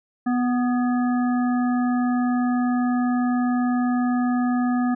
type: harmonic tone with a mistuned harmonic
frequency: 246.9 Hz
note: B3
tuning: in tune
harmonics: 1 / 3 / 5 / 7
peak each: -19 / -29 / -33 / -36 dBFS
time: 0.26-4.95 s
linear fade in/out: 10 ms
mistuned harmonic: 7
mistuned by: -33 cents
effects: none